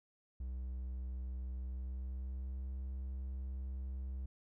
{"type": "tone with pitch glide", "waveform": "triangle", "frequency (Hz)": [63.3, 65.34], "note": ["B1", "C2"], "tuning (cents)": [43, -2], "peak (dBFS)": -37, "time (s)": [0.4, 4.26], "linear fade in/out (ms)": 5, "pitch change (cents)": 55, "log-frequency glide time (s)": [1.58, 2.69], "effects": []}